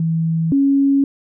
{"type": "tone pair in turn", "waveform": "sine", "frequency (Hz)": [163.1, 276.8], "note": ["E3", "C#4"], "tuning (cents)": [-18, -2], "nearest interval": "major sixth", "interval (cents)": 916, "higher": "second", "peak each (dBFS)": [-15, -11], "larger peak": "second", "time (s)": [[0, 0.52], [0.52, 1.04]], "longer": "neither", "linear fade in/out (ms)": 2, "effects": []}